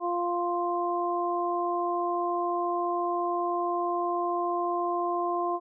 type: harmonic tone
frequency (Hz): 349.2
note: F4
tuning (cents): 0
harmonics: 1 / 2 / 3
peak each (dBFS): -30 / -30 / -30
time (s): 0-5.6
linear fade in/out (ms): 50
effects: none